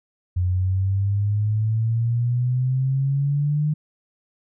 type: exponential sweep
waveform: sine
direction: up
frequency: 88.9 to 152.5 Hz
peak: -18 dBFS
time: 0.36-3.74 s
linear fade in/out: 10 ms
effects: none